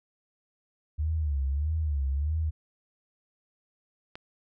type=tone with vibrato; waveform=sine; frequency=73.42 Hz; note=D2; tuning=in tune; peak=-25 dBFS; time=0.98-2.51 s; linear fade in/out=20 ms; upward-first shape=sine; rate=1.6 Hz; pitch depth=150 cents each way
type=click; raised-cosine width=0.3 ms; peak=-24 dBFS; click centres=4.155 s
effects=none